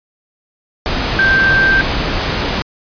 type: tone in noise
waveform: sine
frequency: 1568 Hz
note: G6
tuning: in tune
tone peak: -9 dBFS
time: 1.19-1.81 s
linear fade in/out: 0 ms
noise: pink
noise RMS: -17 dBFS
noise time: 0.86-2.62 s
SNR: +5 dB
effects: resampled to 11025 Hz